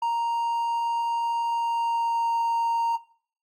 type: tone with pitch glide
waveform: triangle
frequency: 932.3 to 926.9 Hz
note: A#5 to A#5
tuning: 0 to -10 cents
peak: -21 dBFS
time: 0.02-2.96 s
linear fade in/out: 5 ms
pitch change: -10 cents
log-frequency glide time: 1.47-2.31 s
effects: noise-tail reverb RT60 0.5 s tail -18 dB re dry + AAC 48 kbps